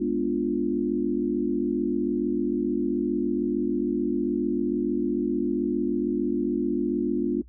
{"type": "chord", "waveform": "sine", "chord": "G# diminished seventh", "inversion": "none", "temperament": "equal", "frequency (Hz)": [207.7, 246.9, 293.7, 349.2], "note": ["G#3", "B3", "D4", "F4"], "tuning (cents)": [0, 0, 0, 0], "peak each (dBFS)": [-31, -28, -27, -27], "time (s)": [0, 7.42], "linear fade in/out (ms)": 10, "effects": ["noise-tail reverb RT60 0.1 s tail -20 dB re dry", "added 60 Hz sine -46 dBFS peak until 7.48 s"]}